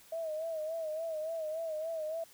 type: tone with vibrato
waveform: sine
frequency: 638 Hz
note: D#5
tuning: 43 cents sharp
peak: -34 dBFS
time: 0.12-2.24 s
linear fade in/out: 5 ms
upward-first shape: sine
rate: 3.5 Hz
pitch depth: 69 cents each way
effects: white hiss -59 dBFS RMS until 2.33 s